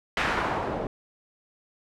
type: noise with low-pass filter sweep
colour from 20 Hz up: white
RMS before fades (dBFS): -28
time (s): 0.17-0.87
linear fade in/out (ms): 2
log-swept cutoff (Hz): 2100 to 530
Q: 1.2
effects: none